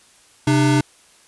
square tone pair together, 132.4 / 300.2 Hz, C3 / D4, +21 / +38 cents, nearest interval octave + major second, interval 1417 cents, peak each -17 dBFS, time 0.47-0.81 s, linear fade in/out 5 ms, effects white hiss -52 dBFS RMS until 1.27 s + resampled to 24000 Hz

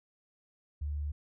sine tone, 73.42 Hz, D2, in tune, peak -32 dBFS, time 0.81-1.12 s, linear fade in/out 10 ms, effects none

